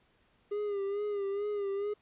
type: tone with vibrato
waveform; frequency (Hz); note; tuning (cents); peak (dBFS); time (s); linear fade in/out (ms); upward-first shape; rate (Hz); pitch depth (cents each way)
triangle; 405.4; G#4; -42; -29; 0.51-1.94; 10; sine; 2.3; 53
effects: pink hiss -69 dBFS RMS until 2.01 s + resampled to 8000 Hz